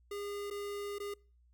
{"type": "tone with dropouts", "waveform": "square", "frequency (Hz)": 406.9, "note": "G#4", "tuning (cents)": -35, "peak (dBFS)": -39, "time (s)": [0.11, 1.14], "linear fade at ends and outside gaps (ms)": 5, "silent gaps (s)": [[0.502, 0.509], [0.985, 1]], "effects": ["noise-tail reverb RT60 0.4 s tail -25 dB re dry", "added 60 Hz sine -63 dBFS peak until 1.53 s"]}